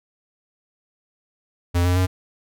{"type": "tone with pitch steps", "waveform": "square", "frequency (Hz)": [87.31, 89.66, 92.08], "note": ["F2", "F2", "F#2"], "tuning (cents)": [0, 46, -8], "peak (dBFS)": -17, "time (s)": [1.74, 2.07], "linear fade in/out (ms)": 20, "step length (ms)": 110, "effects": []}